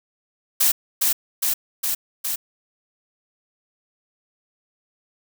blue noise with echo, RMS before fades -17 dBFS, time 0.6-0.72 s, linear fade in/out 10 ms, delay 410 ms, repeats 4, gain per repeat -2 dB, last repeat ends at 2.36 s, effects none

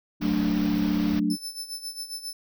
sine chord, D major, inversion first, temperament equal, 185 / 220 / 293.7 Hz, F#3 / A3 / D4, 0 / 0 / 0 cents, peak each -27 / -26 / -25 dBFS, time 0.2-1.37 s, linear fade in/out 50 ms
pink band-stop noise, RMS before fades -36 dBFS, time 0.21-1.2 s, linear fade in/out 10 ms, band 5800 to 14000 Hz, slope 96 dB/octave
sawtooth tone with tremolo, 5274 Hz, E8, in tune, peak -28 dBFS, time 1.3-2.33 s, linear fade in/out 2 ms, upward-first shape sine, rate 7.4 Hz, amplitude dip 75%
effects none

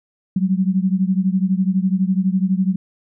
sine beating tone pair, 184.4 / 196.4 Hz, F#3 / G3, -6 / +4 cents, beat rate 12 Hz, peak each -17 / -19 dBFS, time 0.36-2.76 s, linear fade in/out 5 ms, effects none

